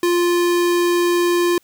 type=tone; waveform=square; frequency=349.2 Hz; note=F4; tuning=in tune; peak=-15 dBFS; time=0.03-1.58 s; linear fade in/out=2 ms; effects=white hiss -59 dBFS RMS until 1.63 s